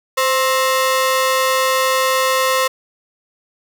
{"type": "ring-modulated tone", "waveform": "sawtooth", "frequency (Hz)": 791, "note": "G5", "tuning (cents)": 15, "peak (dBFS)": -7, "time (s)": [0.17, 2.68], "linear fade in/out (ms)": 10, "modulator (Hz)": 271, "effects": []}